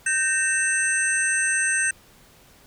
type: tone cluster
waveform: sine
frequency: 1556 / 1839 / 2645 / 6140 / 8460 Hz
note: G6 / A#6 / E7 / G8 / C9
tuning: -13 / -24 / +5 / -37 / +18 cents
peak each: -24 / -26 / -30 / -31 / -24 dBFS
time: 0.06-1.91 s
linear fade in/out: 5 ms
effects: pink hiss -53 dBFS RMS until 2.66 s